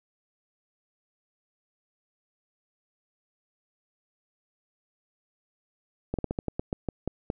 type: slowing click train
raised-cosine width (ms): 2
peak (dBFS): -15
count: 11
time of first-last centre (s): 6.14-7.301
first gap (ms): 47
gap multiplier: 1.19
effects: none